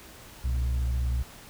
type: tone pair together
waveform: sine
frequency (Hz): 64 / 119.7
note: C2 / A#2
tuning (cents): -38 / +46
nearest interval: major seventh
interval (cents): 1084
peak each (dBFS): -23 / -33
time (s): 0.44-1.23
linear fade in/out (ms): 10
effects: tanh soft clip ceiling -21 dBFS + pink hiss -48 dBFS RMS until 1.49 s